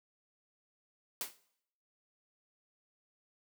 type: noise with exponential decay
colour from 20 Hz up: white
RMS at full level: -34 dBFS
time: 1.21-1.38 s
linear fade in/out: 1 ms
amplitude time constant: 35 ms
effects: noise-tail reverb RT60 0.7 s tail -19 dB re dry + high-pass 200 Hz 12 dB/octave